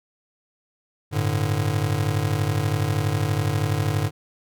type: chord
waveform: square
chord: G suspended second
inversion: none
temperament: just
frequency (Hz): 98 / 110.25 / 147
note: G2 / A2 / D3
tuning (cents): 0 / +4 / +2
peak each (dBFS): -26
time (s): 1.11-4.11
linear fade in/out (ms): 50
effects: none

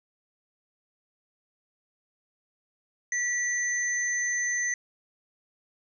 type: tone pair together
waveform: sine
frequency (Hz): 1944 / 6172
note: B6 / G8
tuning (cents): -28 / -28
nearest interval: octave + minor sixth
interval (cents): 2000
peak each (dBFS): -27 / -30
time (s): 3.12-4.74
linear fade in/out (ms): 2
effects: none

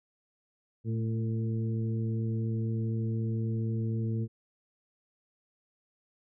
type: harmonic tone with a mistuned harmonic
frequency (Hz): 113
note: A2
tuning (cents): +47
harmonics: 1 / 2 / 3 / 4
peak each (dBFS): -29 / -35 / -41 / -44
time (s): 0.84-4.28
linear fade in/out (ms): 50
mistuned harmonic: 2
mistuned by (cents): -33
effects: none

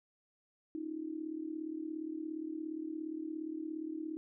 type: tone with amplitude modulation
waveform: sine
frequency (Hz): 315.2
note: D#4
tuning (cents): +23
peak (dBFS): -34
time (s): 0.75-4.17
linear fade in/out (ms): 0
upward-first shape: sine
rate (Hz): 37.2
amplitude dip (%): 80
effects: none

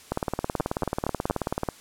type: two click trains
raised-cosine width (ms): 1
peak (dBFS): -11 / -11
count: 4 / 30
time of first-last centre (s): 0.6-1.299 / 0.12-1.688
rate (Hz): 4.29 / 18.5
effects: white hiss -50 dBFS RMS until 1.8 s + low-pass 11000 Hz 12 dB/octave

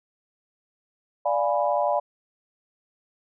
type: chord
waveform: sine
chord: D diminished seventh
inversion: none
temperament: equal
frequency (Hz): 587.3 / 698.5 / 830.6 / 987.8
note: D5 / F5 / Ab5 / Cb6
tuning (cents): 0 / 0 / 0 / 0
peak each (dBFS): -24 / -26 / -27 / -28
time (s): 1.25-2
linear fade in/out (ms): 10
effects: none

